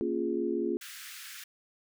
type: chord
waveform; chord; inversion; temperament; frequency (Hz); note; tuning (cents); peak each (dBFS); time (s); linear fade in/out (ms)
sine; Bb minor seventh; none; equal; 233.1 / 277.2 / 349.2 / 415.3; Bb3 / Db4 / F4 / Ab4; 0 / 0 / 0 / 0; -35 / -35 / -31 / -34; 0.01-0.77; 0
type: high-pass noise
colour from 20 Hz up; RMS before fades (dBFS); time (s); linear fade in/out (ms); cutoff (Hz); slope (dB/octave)
pink; -45; 0.81-1.44; 5; 1400; 48
effects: none